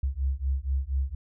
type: beating tone pair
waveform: sine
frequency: 65.41 / 69.61 Hz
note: C2 / C#2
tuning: 0 / +8 cents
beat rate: 4.2 Hz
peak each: -28 / -28 dBFS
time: 0.03-1.15 s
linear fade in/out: 5 ms
effects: none